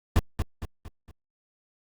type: noise with echo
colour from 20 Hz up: brown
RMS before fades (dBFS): -18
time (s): 0.16-0.19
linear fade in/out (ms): 0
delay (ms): 230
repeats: 4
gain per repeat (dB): -7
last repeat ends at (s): 1.11
effects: Opus 48 kbps